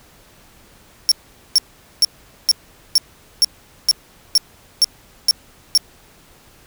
40% pulse tone bursts, 5480 Hz, F8, 34 cents flat, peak -8 dBFS, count 11, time 1.09-5.776 s, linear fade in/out 0 ms, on 26 ms, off 440 ms, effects pink hiss -49 dBFS RMS until 6.66 s

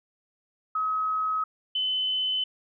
sine tone pair in turn, 1275 / 3032 Hz, D#6 / F#7, +42 / +42 cents, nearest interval octave + minor third, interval 1500 cents, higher second, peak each -24 dBFS, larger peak neither, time 0.75-1.44 / 1.75-2.44 s, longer neither, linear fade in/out 5 ms, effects none

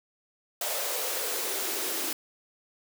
white noise with high-pass filter sweep, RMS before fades -31 dBFS, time 0.61-2.13 s, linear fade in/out 2 ms, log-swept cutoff 590 to 320 Hz, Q 4.2, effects none

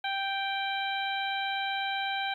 harmonic tone, 784 Hz, G5, in tune, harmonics 1 / 2 / 3 / 4 / 5, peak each -32 / -35 / -37 / -38 / -39 dBFS, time 0.04-2.34 s, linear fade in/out 5 ms, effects 11-bit

